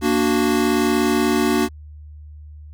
square chord, Bb augmented, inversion none, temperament equal, 233.1 / 293.7 / 370 Hz, Bb3 / D4 / F#4, 0 / 0 / 0 cents, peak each -21 dBFS, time 0.01-1.69 s, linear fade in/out 50 ms, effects added 75 Hz sine -36 dBFS peak until 2.73 s

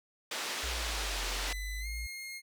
white band-pass noise, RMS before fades -37 dBFS, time 0.31-1.53 s, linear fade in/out 5 ms, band 310 to 5000 Hz, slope 12 dB/octave
sine exponential two-way sweep, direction down then up, 62.6 to 44.01 to 58.1 Hz, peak -36 dBFS, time 0.63-2.07 s, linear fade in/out 10 ms, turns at 1.28 s
sawtooth tone with pitch glide, 2006 to 2138 Hz, B6 to C7, +26 to +37 cents, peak -37 dBFS, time 1.45-2.42 s, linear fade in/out 50 ms, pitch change +111 cents, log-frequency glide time 1.8-1.87 s
effects none

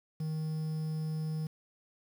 triangle tone with quantisation, 156.7 Hz, D#3, 13 cents sharp, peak -30 dBFS, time 0.2-1.47 s, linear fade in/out 5 ms, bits 9, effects none

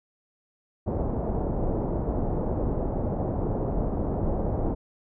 pink low-pass noise, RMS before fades -27 dBFS, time 0.86-4.75 s, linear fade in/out 20 ms, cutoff 750 Hz, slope 24 dB/octave, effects none

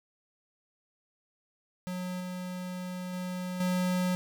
square tone with level steps, 181.8 Hz, F#3, 30 cents flat, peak -34 / -36 / -34 / -27 dBFS, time 1.87-4.15 s, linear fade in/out 0 ms, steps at 2.2 / 3.13 / 3.6 s, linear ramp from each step 5 ms, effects none

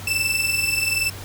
sawtooth tone pair together, 2637 / 2658 Hz, E7 / E7, 0 / +14 cents, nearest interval unison, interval 14 cents, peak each -20 / -19 dBFS, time 0.07-1.1 s, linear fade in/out 5 ms, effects added 97 Hz sine -35 dBFS peak until 1.24 s + pink hiss -38 dBFS RMS until 1.24 s

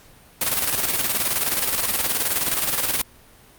white noise with tremolo, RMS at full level -20 dBFS, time 0.41-3.02 s, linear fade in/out 5 ms, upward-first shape square, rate 19 Hz, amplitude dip 50%, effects pink hiss -50 dBFS RMS until 3.58 s + Opus 48 kbps

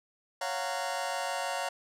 sawtooth chord, Gb major seventh, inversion second, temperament just, 555 / 693.7 / 740 / 925 Hz, Db5 / F5 / Gb5 / Bb5, +2 / -12 / 0 / -14 cents, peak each -33 dBFS, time 0.41-1.69 s, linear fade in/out 5 ms, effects low-pass 10000 Hz 12 dB/octave

